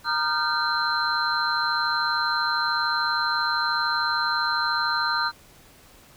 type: tone cluster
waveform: sine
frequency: 934 / 1211 / 1392 / 1545 / 4110 Hz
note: A#5 / D#6 / F6 / G6 / C8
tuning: +3 / -47 / -6 / -26 / -32 cents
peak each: -28 dBFS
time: 0.04-5.32 s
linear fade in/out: 50 ms
effects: pink hiss -52 dBFS RMS until 6.16 s